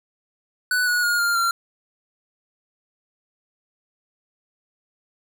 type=tone with pitch steps; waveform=square; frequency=1489 / 1459.2 / 1430 / 1401.4 / 1373.3 Hz; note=F#6 / F#6 / F6 / F6 / F6; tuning=+11 / -24 / +41 / +6 / -30 cents; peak=-19 dBFS; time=0.71-1.51 s; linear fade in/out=2 ms; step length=160 ms; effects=none